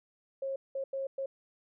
sine tone bursts at uneven times, 541 Hz, C#5, 42 cents flat, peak -32 dBFS, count 4, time 0.42-0.56 / 0.75-0.84 / 0.93-1.07 / 1.18-1.26 s, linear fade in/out 5 ms, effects none

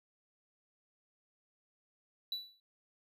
triangle tone with exponential decay, 3951 Hz, B7, in tune, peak -31 dBFS, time 2.32-2.6 s, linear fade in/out 2 ms, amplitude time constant 60 ms, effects none

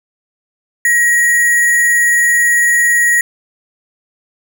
sine tone with sample-and-hold, 1899 Hz, A#6, 32 cents sharp, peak -8 dBFS, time 0.85-3.21 s, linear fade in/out 2 ms, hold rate 8820 Hz, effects none

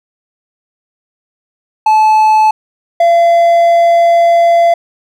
triangle tone pair in turn, 866 / 681.6 Hz, A5 / F5, -28 / -42 cents, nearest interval major third, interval 414 cents, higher first, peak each -3 dBFS, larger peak neither, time 1.86-2.51 / 3-4.74 s, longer second, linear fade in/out 5 ms, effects none

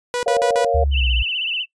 sawtooth tone bursts, 489 Hz, B4, 17 cents flat, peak -16 dBFS, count 4, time 0.14-0.646 s, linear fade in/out 0 ms, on 89 ms, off 50 ms
sine chord, Bb minor, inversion none, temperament equal, 466.2 / 554.4 / 698.5 Hz, Bb4 / Db5 / F5, 0 / 0 / 0 cents, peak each -20 dBFS, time 0.26-0.84 s, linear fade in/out 5 ms
sine exponential sweep, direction down, 75.3 to 57.7 Hz, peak -16 dBFS, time 0.74-1.23 s, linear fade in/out 10 ms
sine tone with vibrato, 2841 Hz, F7, 29 cents sharp, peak -20 dBFS, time 0.91-1.66 s, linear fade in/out 50 ms, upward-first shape sine, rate 16 Hz, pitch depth 130 cents each way
effects noise-tail reverb RT60 0.1 s tail -22 dB re dry + resampled to 22050 Hz

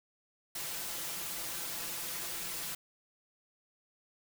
white noise with comb filter, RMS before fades -39 dBFS, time 0.55-2.75 s, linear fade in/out 5 ms, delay 5.9 ms, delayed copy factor +0.75, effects none

